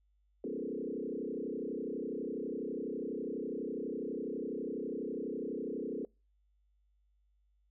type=tone with frequency modulation; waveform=sine; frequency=349.2 Hz; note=F4; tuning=in tune; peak=-35 dBFS; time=0.44-6.05 s; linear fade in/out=2 ms; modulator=32.1 Hz; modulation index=3.8; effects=noise-tail reverb RT60 0.3 s tail -26 dB re dry + added 50 Hz sine -69 dBFS peak until 7.7 s